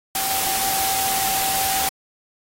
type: tone in noise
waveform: sine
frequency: 773 Hz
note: G5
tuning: 24 cents flat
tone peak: -26 dBFS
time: 0.15-1.89 s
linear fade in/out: 2 ms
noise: white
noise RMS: -23 dBFS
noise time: 0.15-1.89 s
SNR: -6 dB
effects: AAC 48 kbps